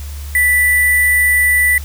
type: tone with sample-and-hold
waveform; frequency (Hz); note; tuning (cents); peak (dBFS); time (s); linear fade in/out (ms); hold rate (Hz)
sine; 1975.5; B6; 0; -9; 0.35-1.78; 2; 11025
effects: added 72 Hz sine -24 dBFS peak until 1.84 s + white hiss -37 dBFS RMS until 1.84 s